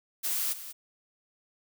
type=noise with echo; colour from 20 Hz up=blue; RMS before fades=-30 dBFS; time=0.23-0.54 s; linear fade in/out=20 ms; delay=190 ms; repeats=1; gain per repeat=-12 dB; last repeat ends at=0.73 s; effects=none